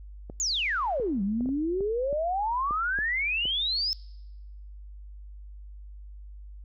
clicks, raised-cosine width 2 ms, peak -26 dBFS, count 10, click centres 0.299 / 0.999 / 1.408 / 1.459 / 1.49 / 1.807 / 2.128 / 2.709 / 2.988 / 3.455 s
sine exponential two-way sweep, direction down then up, 7210 to 190 to 5310 Hz, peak -25 dBFS, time 0.4-3.93 s, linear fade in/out 0 ms, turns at 1.22 s
effects noise-tail reverb RT60 1.0 s tail -26 dB re dry + added 50 Hz sine -41 dBFS peak until 6.64 s

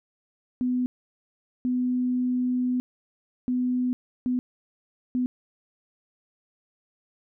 sine tone bursts at uneven times, 250.2 Hz, B3, 23 cents sharp, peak -22 dBFS, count 5, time 0.61-0.86 / 1.65-2.8 / 3.48-3.93 / 4.26-4.39 / 5.15-5.26 s, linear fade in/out 0 ms, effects none

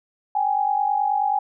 sine tone pair together, 784 / 833.4 Hz, G5 / G#5, 0 / +6 cents, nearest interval minor second, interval 106 cents, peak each -23 / -20 dBFS, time 0.35-1.39 s, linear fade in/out 5 ms, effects none

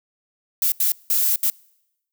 violet noise bursts at uneven times, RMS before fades -19 dBFS, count 4, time 0.62-0.72 / 0.8-0.92 / 1.1-1.36 / 1.43-1.5 s, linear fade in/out 2 ms, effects noise-tail reverb RT60 0.9 s tail -26 dB re dry

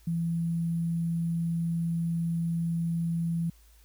sine tone with sample-and-hold, 167.4 Hz, E3, 27 cents sharp, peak -26 dBFS, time 0.07-3.5 s, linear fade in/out 5 ms, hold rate 11025 Hz, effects added 54 Hz sine -55 dBFS peak until 3.84 s + white hiss -63 dBFS RMS until 3.84 s

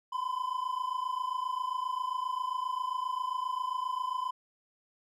triangle tone pair together, 1000 / 1027.5 Hz, B5 / C6, +21 / -32 cents, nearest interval unison, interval 47 cents, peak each -32 / -32 dBFS, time 0.12-4.31 s, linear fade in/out 10 ms, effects none

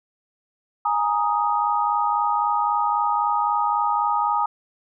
sine chord, Ab suspended second, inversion none, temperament just, 830.6 / 934.4 / 1245.9 Hz, Ab5 / Bb5 / Eb6, 0 / +4 / +2 cents, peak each -23 dBFS, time 0.85-4.46 s, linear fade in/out 5 ms, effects none

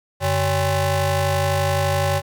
25% pulse ring-modulated tone, 236.6 Hz, A#3, 26 cents sharp, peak -11 dBFS, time 0.2-2.22 s, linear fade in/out 50 ms, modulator 329 Hz, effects none

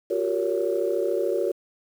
sine tone cluster, 356 / 389.4 / 462.5 / 563 Hz, F4 / G4 / A#4 / C#5, +33 / -12 / -14 / +27 cents, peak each -27 dBFS, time 0.1-1.52 s, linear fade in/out 10 ms, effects tanh soft clip ceiling -12 dBFS + 8-bit

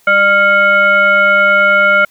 sine tone with frequency modulation, 1396.9 Hz, F6, in tune, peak -6 dBFS, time 0.07-2.05 s, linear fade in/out 5 ms, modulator 797 Hz, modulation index 0.88, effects white hiss -51 dBFS RMS until 2.1 s

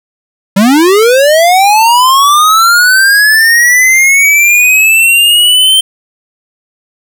square linear sweep, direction up, 185 to 3134 Hz, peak -4 dBFS, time 0.56-5.81 s, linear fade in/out 10 ms, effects none

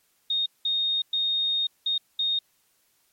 sine tone bursts at uneven times, 3701 Hz, A#7, 13 cents flat, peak -22 dBFS, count 5, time 0.3-0.46 / 0.65-1.02 / 1.13-1.67 / 1.86-1.98 / 2.19-2.39 s, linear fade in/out 5 ms, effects white hiss -67 dBFS RMS until 3.12 s + MP3 64 kbps

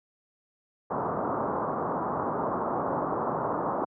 white low-pass noise, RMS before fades -29 dBFS, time 0.9-3.85 s, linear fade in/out 10 ms, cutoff 1200 Hz, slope 48 dB/octave, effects high-pass 150 Hz 12 dB/octave

